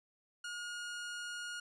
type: tone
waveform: sawtooth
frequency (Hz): 1433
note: F6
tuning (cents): +44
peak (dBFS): -37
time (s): 0.44-1.6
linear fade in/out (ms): 5
effects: resampled to 22050 Hz